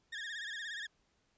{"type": "tone with vibrato", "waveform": "30% pulse", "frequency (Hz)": 1740, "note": "A6", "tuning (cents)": -20, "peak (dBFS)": -37, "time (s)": [0.12, 0.87], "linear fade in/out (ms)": 10, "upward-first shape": "sine", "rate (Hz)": 17, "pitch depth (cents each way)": 120, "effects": ["pink hiss -75 dBFS RMS until 1.37 s", "resampled to 16000 Hz"]}